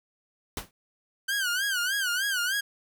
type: noise with exponential decay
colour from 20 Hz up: pink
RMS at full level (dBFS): -29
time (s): 0.57-0.71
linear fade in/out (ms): 2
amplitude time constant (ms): 29
type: tone with vibrato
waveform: sawtooth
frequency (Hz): 1526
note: G6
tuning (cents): -47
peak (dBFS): -22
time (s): 1.28-2.61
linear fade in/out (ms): 10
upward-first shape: sine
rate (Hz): 3.3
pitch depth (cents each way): 140
effects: none